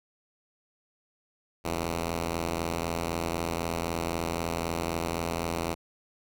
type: tone pair together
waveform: 5% pulse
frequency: 48.12 / 83.9 Hz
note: G1 / E2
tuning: -31 / +31 cents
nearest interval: minor seventh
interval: 962 cents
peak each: -29 / -18 dBFS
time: 1.64-5.75 s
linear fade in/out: 20 ms
effects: none